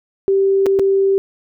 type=tone with dropouts; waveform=sine; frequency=390.1 Hz; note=G4; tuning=8 cents flat; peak=-11 dBFS; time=0.28-1.18 s; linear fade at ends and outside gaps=0 ms; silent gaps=0.66-0.665 / 0.79-0.795 s; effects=none